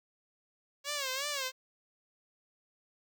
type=tone with vibrato; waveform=5% pulse; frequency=552 Hz; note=C#5; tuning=7 cents flat; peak=-22 dBFS; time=0.84-1.52 s; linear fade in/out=50 ms; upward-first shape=sine; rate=2.8 Hz; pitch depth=120 cents each way; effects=none